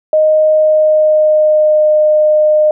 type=tone with pitch glide; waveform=sine; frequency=620 to 610.8 Hz; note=D#5 to D#5; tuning=-6 to -32 cents; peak=-6 dBFS; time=0.13-2.71 s; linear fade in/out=2 ms; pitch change=-26 cents; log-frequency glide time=0.52-1.91 s; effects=none